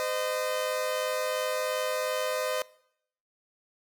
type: tone pair together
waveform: sawtooth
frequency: 512 / 614.9 Hz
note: C5 / D#5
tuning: -38 / -21 cents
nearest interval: minor third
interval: 317 cents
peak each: -27 dBFS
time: 0-2.62 s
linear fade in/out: 0 ms
effects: noise-tail reverb RT60 0.7 s tail -21 dB re dry